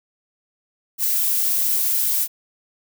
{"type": "noise", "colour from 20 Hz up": "violet", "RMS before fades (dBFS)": -20, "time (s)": [0.98, 2.28], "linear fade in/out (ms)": 50, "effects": []}